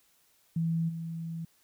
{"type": "tone with level steps", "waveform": "sine", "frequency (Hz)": 164.81, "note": "E3", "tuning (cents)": 0, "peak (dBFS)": [-26, -34], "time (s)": [0.56, 1.45], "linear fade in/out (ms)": 5, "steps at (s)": 0.88, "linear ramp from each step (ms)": 20, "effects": ["white hiss -67 dBFS RMS until 1.63 s"]}